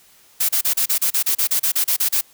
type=noise bursts; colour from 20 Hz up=blue; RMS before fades=-18 dBFS; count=15; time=0.4-2.212 s; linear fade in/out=10 ms; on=90 ms; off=33 ms; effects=white hiss -52 dBFS RMS until 2.33 s